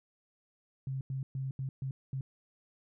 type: tone bursts at uneven times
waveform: sine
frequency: 133.5 Hz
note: C3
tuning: 35 cents sharp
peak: -33 dBFS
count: 6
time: 0.87-1.01 / 1.1-1.23 / 1.35-1.51 / 1.59-1.69 / 1.82-1.91 / 2.13-2.21 s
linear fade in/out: 2 ms
effects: none